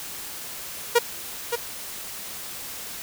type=tone with echo; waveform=sawtooth; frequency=474.3 Hz; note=A#4; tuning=30 cents sharp; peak=-10 dBFS; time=0.95-0.99 s; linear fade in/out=10 ms; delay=570 ms; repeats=1; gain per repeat=-8 dB; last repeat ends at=1.56 s; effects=white hiss -36 dBFS RMS until 3.02 s